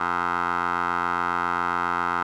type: tone with band-pass filter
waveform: 15% pulse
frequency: 87.31 Hz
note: F2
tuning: in tune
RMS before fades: -25 dBFS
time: 0-2.23 s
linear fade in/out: 5 ms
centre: 1200 Hz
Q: 9.1
effects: none